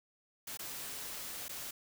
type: noise with dropouts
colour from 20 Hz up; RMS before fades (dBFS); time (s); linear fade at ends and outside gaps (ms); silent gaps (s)
white; -43; 0.47-1.71; 5; 0.573-0.591 / 1.483-1.492
effects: none